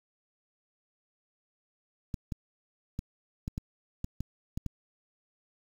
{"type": "clicks", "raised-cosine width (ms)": 5, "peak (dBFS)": -21, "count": 9, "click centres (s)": [2.142, 2.322, 2.991, 3.479, 3.579, 4.044, 4.206, 4.575, 4.663], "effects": ["8-bit"]}